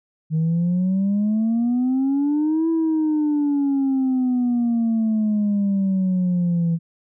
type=exponential two-way sweep; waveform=sine; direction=up then down; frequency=155.7 to 329.6 to 165 Hz; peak=-15 dBFS; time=0.3-6.79 s; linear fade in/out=50 ms; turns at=2.69 s; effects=tanh soft clip ceiling -15 dBFS